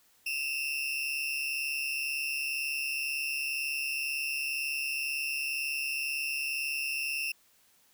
35% pulse tone pair together, 2587 / 2729 Hz, E7 / F7, -33 / -41 cents, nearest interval minor second, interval 92 cents, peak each -34 / -31 dBFS, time 0.26-7.32 s, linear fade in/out 5 ms, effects white hiss -65 dBFS RMS until 7.93 s

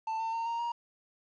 triangle tone with pitch steps, 888 / 901.4 / 915.1 / 928.9 / 943 Hz, A5 / A5 / A#5 / A#5 / A#5, +16 / +42 / -32 / -6 / +20 cents, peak -29 dBFS, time 0.07-0.72 s, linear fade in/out 5 ms, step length 130 ms, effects resampled to 16000 Hz + 10-bit

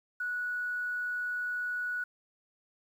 sine tone with quantisation, 1469 Hz, F#6, 13 cents flat, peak -31 dBFS, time 0.2-2.04 s, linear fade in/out 5 ms, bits 10, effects none

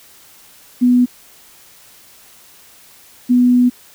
sine tone pair in turn, 246.9 / 246.9 Hz, B3 / B3, 0 / 0 cents, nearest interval unison, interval 0 cents, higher neither, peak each -8 dBFS, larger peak neither, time 0.81-1.06 / 3.29-3.7 s, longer second, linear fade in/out 20 ms, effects white hiss -45 dBFS RMS until 3.94 s

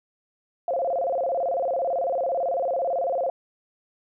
sine tone with vibrato, 607 Hz, D#5, 43 cents flat, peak -22 dBFS, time 0.68-3.3 s, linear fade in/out 2 ms, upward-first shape square, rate 18 Hz, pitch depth 220 cents each way, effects none

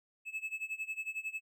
triangle tone with tremolo, 2600 Hz, E7, 24 cents flat, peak -32 dBFS, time 0.25-1.41 s, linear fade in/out 50 ms, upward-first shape sine, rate 11 Hz, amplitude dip 90%, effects none

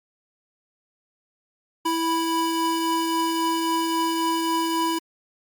square tone pair together, 329.6 / 985.1 Hz, E4 / B5, 0 / -5 cents, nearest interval octave + perfect fifth, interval 1895 cents, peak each -25 dBFS, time 1.85-4.99 s, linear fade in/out 10 ms, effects Opus 48 kbps

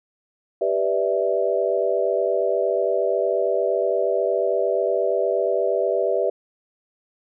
sine chord, E minor seventh, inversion first, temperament equal with one note detuned, 392 / 493.9 / 587.3 / 655.8 Hz, G4 / B4 / D5 / E5, 0 / 0 / 0 / -9 cents, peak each -24 dBFS, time 0.61-6.3 s, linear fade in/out 5 ms, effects none

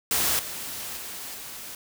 white noise with level steps, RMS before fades -24 / -35 / -37 / -39 dBFS, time 0.11-1.75 s, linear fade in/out 2 ms, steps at 0.39 / 0.97 / 1.34 s, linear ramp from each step 2 ms, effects none

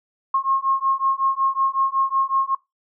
sine beating tone pair, 1075 / 1080.4 Hz, C6 / C#6, +47 / -45 cents, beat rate 5.4 Hz, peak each -21 dBFS, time 0.34-2.55 s, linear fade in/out 5 ms, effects noise-tail reverb RT60 0.2 s tail -21 dB re dry

